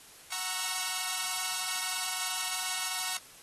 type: chord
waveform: 5% pulse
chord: F# dominant seventh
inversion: none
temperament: equal with one note detuned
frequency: 740 / 932.3 / 1099.8 / 1318.5 Hz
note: F#5 / A#5 / C#6 / E6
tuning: 0 / 0 / -14 / 0 cents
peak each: -26 dBFS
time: 0.32-3.17 s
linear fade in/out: 2 ms
effects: white hiss -53 dBFS RMS until 3.42 s + AAC 32 kbps